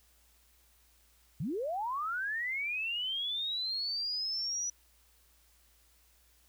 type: linear sweep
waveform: sine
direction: up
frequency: 119.1 to 5920 Hz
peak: -32 dBFS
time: 1.4-4.7 s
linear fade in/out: 5 ms
effects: added 58 Hz sine -67 dBFS peak until 6.48 s + white hiss -67 dBFS RMS until 6.48 s